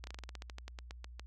slowing click train, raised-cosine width 0.2 ms, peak -28 dBFS, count 16, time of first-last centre 0.04-1.196 s, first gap 31 ms, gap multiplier 1.12, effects added 60 Hz sine -48 dBFS peak until 1.26 s

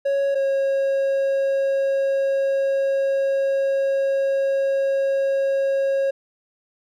triangle tone pair in turn, 554.4 / 545.5 Hz, C#5 / C#5, 0 / -28 cents, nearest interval unison, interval 28 cents, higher first, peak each -16 dBFS, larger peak neither, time 0.05-0.35 / 0.35-6.11 s, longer second, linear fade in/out 10 ms, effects none

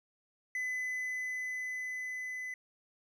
triangle tone with level ramp, 2011 Hz, B6, 31 cents sharp, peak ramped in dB -31 to -36 dBFS, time 0.55-2.54 s, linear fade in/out 2 ms, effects none

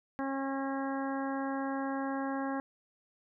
harmonic tone, 271.6 Hz, C#4, 35 cents flat, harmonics 1 / 2 / 3 / 4 / 5 / 6 / 7, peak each -34 / -40 / -39 / -42 / -48 / -44 / -51 dBFS, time 0.19-2.6 s, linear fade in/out 0 ms, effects none

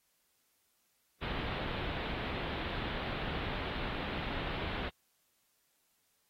pink low-pass noise, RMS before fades -38 dBFS, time 1.21-4.9 s, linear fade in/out 20 ms, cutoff 3800 Hz, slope 48 dB/octave, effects white hiss -75 dBFS RMS until 6.29 s + AAC 48 kbps

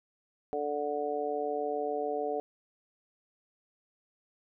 harmonic tone, 146.83 Hz, D3, in tune, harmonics 2 / 3 / 4 / 5, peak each -41 / -33 / -36 / -35 dBFS, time 0.53-2.4 s, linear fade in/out 0 ms, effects none

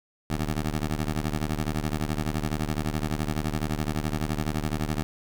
15% pulse ring-modulated tone, 75.4 Hz, D2, 46 cents sharp, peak -17 dBFS, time 0.3-5.03 s, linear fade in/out 0 ms, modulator 43.6 Hz, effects 9-bit

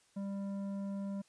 sine tone with tanh clipping, 197.9 Hz, G3, 17 cents sharp, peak -38 dBFS, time 0.16-1.22 s, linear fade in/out 10 ms, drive 10 dB, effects white hiss -69 dBFS RMS until 1.28 s + resampled to 22050 Hz

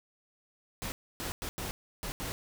pink noise bursts at uneven times, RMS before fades -37 dBFS, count 6, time 0.82-0.92 / 1.2-1.32 / 1.42-1.49 / 1.58-1.71 / 2.03-2.12 / 2.2-2.32 s, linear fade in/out 0 ms, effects none

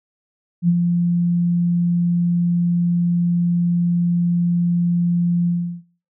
sine tone with ADSR envelope, 173.4 Hz, F3, 12 cents flat, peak -10 dBFS, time 0.62-5.82 s, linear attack 64 ms, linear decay 46 ms, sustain -5 dB, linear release 350 ms, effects noise-tail reverb RT60 0.4 s tail -17 dB re dry

